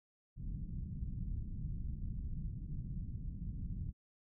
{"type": "low-pass noise", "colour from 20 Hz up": "pink", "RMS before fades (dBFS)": -41, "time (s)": [0.36, 3.93], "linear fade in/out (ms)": 50, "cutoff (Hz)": 180, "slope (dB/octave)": 24, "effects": []}